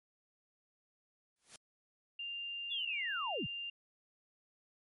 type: noise with exponential growth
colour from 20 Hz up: white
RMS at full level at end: -48 dBFS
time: 1.36-1.56 s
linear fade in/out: 2 ms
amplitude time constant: 42 ms
type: tone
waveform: sine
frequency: 2794 Hz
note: F7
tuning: in tune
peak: -39 dBFS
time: 2.19-3.7 s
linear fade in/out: 5 ms
type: linear sweep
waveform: sine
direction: down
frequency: 3520 to 58.27 Hz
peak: -36 dBFS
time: 2.7-3.47 s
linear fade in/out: 20 ms
effects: MP3 48 kbps